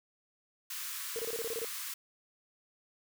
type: high-pass noise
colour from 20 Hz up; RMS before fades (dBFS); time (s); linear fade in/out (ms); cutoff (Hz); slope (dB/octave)
white; -40; 0.7-1.94; 5; 1000; 96
type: tone bursts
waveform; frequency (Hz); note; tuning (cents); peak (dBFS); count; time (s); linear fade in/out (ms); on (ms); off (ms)
sine; 458.6; A#4; -28; -34; 9; 1.16-1.647; 0; 31; 26
effects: none